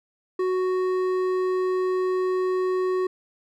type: tone with hard clipping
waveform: triangle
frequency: 370 Hz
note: F#4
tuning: in tune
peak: -23 dBFS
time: 0.39-3.07 s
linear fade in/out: 5 ms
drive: 12 dB
effects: none